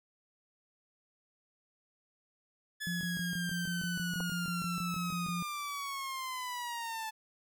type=linear sweep; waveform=sawtooth; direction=down; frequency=1721 to 872 Hz; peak=-33 dBFS; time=2.8-7.11 s; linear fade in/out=20 ms
type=tone bursts; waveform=sine; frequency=174.4 Hz; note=F3; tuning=2 cents flat; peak=-34 dBFS; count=16; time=2.87-5.425 s; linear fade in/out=0 ms; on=140 ms; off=21 ms
type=clicks; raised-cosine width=1 ms; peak=-28 dBFS; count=2; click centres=4.203 / 4.207 s
effects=none